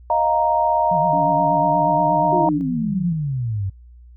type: chord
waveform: sine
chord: Eb suspended second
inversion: none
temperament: equal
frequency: 622.3 / 698.5 / 932.3 Hz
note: Eb5 / F5 / Bb5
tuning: 0 / 0 / 0 cents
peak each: -21 / -21 / -17 dBFS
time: 0.1-2.49 s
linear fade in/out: 2 ms
type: tone with vibrato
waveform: sine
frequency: 164.81 Hz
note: E3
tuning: in tune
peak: -24 dBFS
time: 0.91-3.13 s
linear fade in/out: 5 ms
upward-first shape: triangle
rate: 8.4 Hz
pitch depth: 200 cents each way
type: tone with pitch glide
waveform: sine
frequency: 285.6 to 300.5 Hz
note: D4 to D4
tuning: -48 to +40 cents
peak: -26 dBFS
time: 1.13-2.61 s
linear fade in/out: 0 ms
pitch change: +88 cents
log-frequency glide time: 1.44-2.13 s
type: exponential sweep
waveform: sine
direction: down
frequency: 370 to 92.5 Hz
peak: -20 dBFS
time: 2.32-3.7 s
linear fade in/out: 10 ms
effects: added 60 Hz sine -41 dBFS peak until 4.16 s